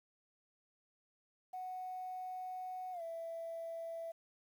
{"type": "tone with pitch glide", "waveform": "sine", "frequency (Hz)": [740, 663.1], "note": ["F#5", "E5"], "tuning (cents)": [0, 10], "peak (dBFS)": -40, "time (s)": [1.53, 4.12], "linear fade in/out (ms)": 10, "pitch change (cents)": -190, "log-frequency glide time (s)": [2.92, 3.02], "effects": ["tanh soft clip ceiling -37 dBFS", "11-bit"]}